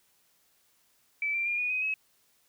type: tone with pitch steps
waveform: sine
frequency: 2311 / 2360 / 2409 / 2460 / 2511 / 2564 Hz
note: D7 / D7 / D7 / D#7 / D#7 / E7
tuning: -28 / +8 / +43 / -20 / +15 / -49 cents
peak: -27 dBFS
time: 1.22-1.94 s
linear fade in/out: 2 ms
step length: 120 ms
effects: white hiss -68 dBFS RMS until 2.48 s